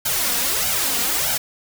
white noise with flanger, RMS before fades -21 dBFS, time 0.05-1.38 s, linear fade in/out 10 ms, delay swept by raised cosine 1.3 to 4.3 ms, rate 1.6 Hz, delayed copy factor +0.9, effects none

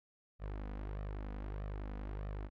sawtooth tone with flanger, 50.8 Hz, G#1, 38 cents flat, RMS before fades -42 dBFS, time 0.39-2.5 s, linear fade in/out 50 ms, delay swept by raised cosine 1.6 to 4.1 ms, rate 1.6 Hz, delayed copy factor +0.55, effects low-pass 2000 Hz 12 dB/octave

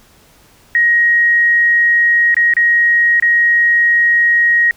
sine tone with dropouts, 1885 Hz, A#6, 19 cents sharp, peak -8 dBFS, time 0.75-4.71 s, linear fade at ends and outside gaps 1 ms, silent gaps 2.344-2.367 / 2.537-2.567 / 3.199-3.224 s, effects pink hiss -48 dBFS RMS until 4.76 s

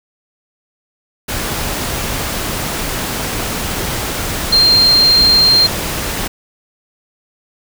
sine tone in noise, 4186 Hz, C8, in tune, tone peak -7 dBFS, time 4.52-5.67 s, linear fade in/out 10 ms, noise pink, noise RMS -20 dBFS, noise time 1.28-6.28 s, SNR +10 dB, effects none

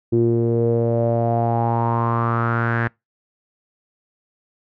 sawtooth tone with low-pass filter sweep, 116.54 Hz, A#2, in tune, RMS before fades -19 dBFS, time 0.12-2.88 s, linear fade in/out 10 ms, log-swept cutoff 340 to 1700 Hz, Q 6.1, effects noise-tail reverb RT60 0.2 s tail -25 dB re dry

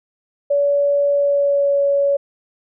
sine tone with pitch glide, 570 to 562.5 Hz, C#5 to C#5, +48 to +25 cents, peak -13 dBFS, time 0.5-2.17 s, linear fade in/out 10 ms, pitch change -23 cents, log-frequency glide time 1.11-1.81 s, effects none

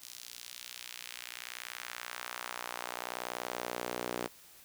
sawtooth tone with high-pass filter sweep, 60.6 Hz, B1, 32 cents flat, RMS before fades -42 dBFS, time 0.01-4.28 s, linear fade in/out 20 ms, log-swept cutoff 5000 to 360 Hz, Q 1.1, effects white hiss -57 dBFS RMS until 4.64 s

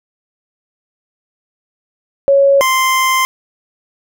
sine / 25% pulse tone pair in turn, 554.4 / 1044 Hz, C#5 / C6, 0 / -4 cents, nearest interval major seventh, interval 1096 cents, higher second, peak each -6 / -7 dBFS, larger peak first, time 2.28-2.61 / 2.61-3.25 s, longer second, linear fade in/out 0 ms, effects none

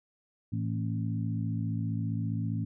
harmonic tone with a mistuned harmonic, 55 Hz, A1, in tune, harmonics 2 / 3 / 4 / 5, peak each -31 / -35 / -37 / -39 dBFS, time 0.52-2.65 s, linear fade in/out 10 ms, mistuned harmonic 4, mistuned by +43 cents, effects none

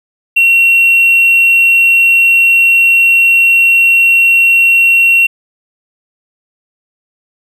triangle tone with hard clipping, 2732 Hz, F7, 39 cents flat, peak -5 dBFS, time 0.36-5.27 s, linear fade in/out 10 ms, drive 4 dB, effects none

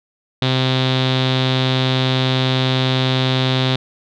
sawtooth tone with low-pass filter, 130 Hz, C3, 11 cents flat, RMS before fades -17 dBFS, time 0.42-3.76 s, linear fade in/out 2 ms, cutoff 3700 Hz, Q 6.6, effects none

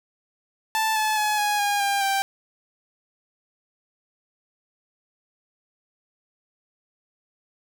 sawtooth tone with pitch steps, 880 / 863.4 / 847.1 / 831.1 / 815.4 / 800 / 784.9 Hz, A5 / A5 / G#5 / G#5 / G#5 / G5 / G5, 0 / -33 / +34 / +1 / -32 / +35 / +2 cents, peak -17 dBFS, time 0.75-2.22 s, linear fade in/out 0 ms, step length 210 ms, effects none

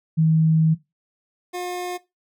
sine / 25% pulse tone pair in turn, 159.5 / 358.1 Hz, D#3 / F4, +43 / +43 cents, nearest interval octave + major second, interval 1400 cents, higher second, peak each -14 / -23 dBFS, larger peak first, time 0.17-0.75 / 1.53-1.98 s, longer first, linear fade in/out 20 ms, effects noise-tail reverb RT60 0.2 s tail -17 dB re dry

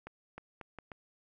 accelerating click train, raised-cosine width 0.5 ms, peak -29 dBFS, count 5, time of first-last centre 0.07-0.918 s, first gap 310 ms, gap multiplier 0.75, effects none

